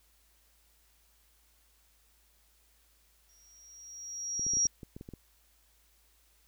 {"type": "tone with exponential growth", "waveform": "sine", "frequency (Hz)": 5670, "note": "F8", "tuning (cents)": 25, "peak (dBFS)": -23, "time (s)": [3.29, 4.67], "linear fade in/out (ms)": 2, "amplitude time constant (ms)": 300}
{"type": "clicks", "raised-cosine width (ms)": 3, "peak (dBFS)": -31, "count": 10, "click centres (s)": [4.395, 4.466, 4.536, 4.57, 4.655, 4.832, 4.965, 5.011, 5.089, 5.137]}
{"effects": ["added 54 Hz sine -68 dBFS peak until 6.47 s", "white hiss -68 dBFS RMS until 6.47 s"]}